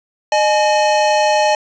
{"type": "tone pair together", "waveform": "square", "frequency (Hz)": [610, 847.7], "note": ["D#5", "G#5"], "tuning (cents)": [-34, 35], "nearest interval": "tritone", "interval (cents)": 569, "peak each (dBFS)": -15, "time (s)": [0.32, 1.55], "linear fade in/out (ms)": 2, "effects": ["resampled to 16000 Hz", "7-bit"]}